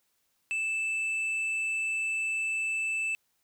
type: tone with hard clipping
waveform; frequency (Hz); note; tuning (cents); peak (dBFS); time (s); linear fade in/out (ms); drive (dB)
sine; 2637; E7; 0; -29; 0.51-3.15; 0; 4
effects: white hiss -74 dBFS RMS until 3.43 s